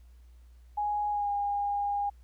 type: tone with pitch glide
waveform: sine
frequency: 830.6 to 812.6 Hz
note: G#5 to G#5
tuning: 0 to -38 cents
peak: -27 dBFS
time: 0.77-2.1 s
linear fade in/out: 10 ms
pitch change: -38 cents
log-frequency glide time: 1.1-1.3 s
effects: added 60 Hz sine -51 dBFS peak until 2.23 s + pink hiss -71 dBFS RMS until 2.23 s